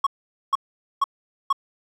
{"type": "tone bursts", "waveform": "triangle", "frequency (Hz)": 1103, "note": "C#6", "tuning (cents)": -9, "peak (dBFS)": -14, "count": 4, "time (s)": [0.04, 1.528], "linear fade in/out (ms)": 5, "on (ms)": 27, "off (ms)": 460, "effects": []}